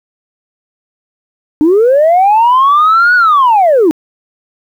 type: linear two-way sweep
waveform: sine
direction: up then down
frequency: 290 to 1485 to 290 Hz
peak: -3 dBFS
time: 1.61-3.91 s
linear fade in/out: 0 ms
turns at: 3.15 s
effects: tanh soft clip ceiling -2 dBFS + 7-bit